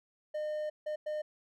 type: tone bursts at uneven times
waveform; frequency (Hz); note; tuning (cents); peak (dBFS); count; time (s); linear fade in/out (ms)
triangle; 608; D#5; -40; -31; 3; 0.34-0.7 / 0.86-0.96 / 1.06-1.22; 10
effects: none